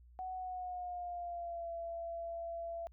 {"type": "tone with pitch glide", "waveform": "sine", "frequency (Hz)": [744, 674.4], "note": ["F#5", "E5"], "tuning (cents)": [9, 39], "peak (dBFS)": -39, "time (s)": [0.19, 2.87], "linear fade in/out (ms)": 0, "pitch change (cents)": -170, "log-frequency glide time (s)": [0.34, 1.71], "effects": ["added 60 Hz sine -57 dBFS peak until 2.92 s"]}